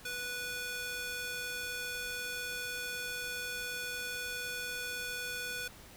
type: tone with high-pass filter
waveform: square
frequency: 492 Hz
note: B4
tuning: 7 cents flat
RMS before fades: -39 dBFS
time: 0.05-5.68 s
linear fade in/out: 5 ms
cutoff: 1500 Hz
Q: 0.92
effects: pink hiss -54 dBFS RMS until 5.96 s

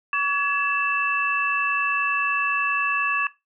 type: tone cluster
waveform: sine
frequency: 1138 / 1691 / 2655 Hz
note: C#6 / G#6 / E7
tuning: +45 / +31 / +12 cents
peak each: -24 / -26 / -24 dBFS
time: 0.13-3.27 s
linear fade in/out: 2 ms
effects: noise-tail reverb RT60 0.2 s tail -17 dB re dry

